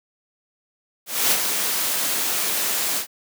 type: noise with ADSR envelope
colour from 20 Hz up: white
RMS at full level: -17 dBFS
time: 1.06-3.07 s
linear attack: 250 ms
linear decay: 57 ms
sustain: -6 dB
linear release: 98 ms
effects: high-pass 200 Hz 12 dB/octave